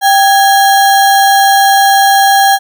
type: tone with sample-and-hold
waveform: sine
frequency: 787 Hz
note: G5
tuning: 7 cents sharp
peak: -4 dBFS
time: 0.01-2.59 s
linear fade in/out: 50 ms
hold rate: 2450 Hz
effects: none